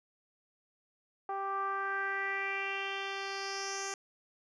10% pulse tone with low-pass filter sweep, 392 Hz, G4, in tune, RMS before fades -36 dBFS, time 1.29-3.94 s, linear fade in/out 2 ms, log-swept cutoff 930 to 7000 Hz, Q 4, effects none

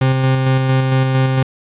40% pulse tone with tremolo, 131.7 Hz, C3, 12 cents sharp, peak -10 dBFS, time 0.01-1.43 s, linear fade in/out 5 ms, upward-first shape square, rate 4.4 Hz, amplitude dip 30%, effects resampled to 8000 Hz + 8-bit

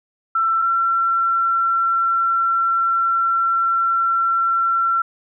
sine tone pair in turn, 1339 / 1355.3 Hz, E6 / E6, +27 / +48 cents, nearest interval unison, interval 21 cents, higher second, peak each -15 dBFS, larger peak neither, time 0.35-0.62 / 0.62-5.02 s, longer second, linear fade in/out 5 ms, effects none

